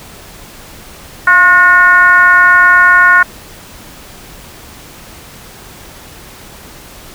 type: tone with frequency modulation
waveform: sine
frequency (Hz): 1447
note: F#6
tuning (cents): -39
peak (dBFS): -3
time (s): 1.27-3.23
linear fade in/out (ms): 5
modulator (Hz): 374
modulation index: 0.96
effects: pink hiss -34 dBFS RMS until 7.14 s